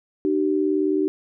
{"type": "tone pair together", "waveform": "sine", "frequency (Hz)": [303.4, 382.6], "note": ["D#4", "G4"], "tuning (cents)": [-44, -42], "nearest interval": "major third", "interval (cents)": 402, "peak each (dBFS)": -21, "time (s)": [0.25, 1.08], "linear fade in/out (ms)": 0, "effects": []}